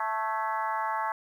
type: harmonic tone with a mistuned harmonic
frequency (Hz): 220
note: A3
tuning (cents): 0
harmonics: 3 / 4 / 5 / 6 / 7 / 8 / 9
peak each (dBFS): -39 / -30 / -33 / -37 / -43 / -39 / -43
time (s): 0-1.12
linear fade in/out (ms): 2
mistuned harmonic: 8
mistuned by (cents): -79
effects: 10-bit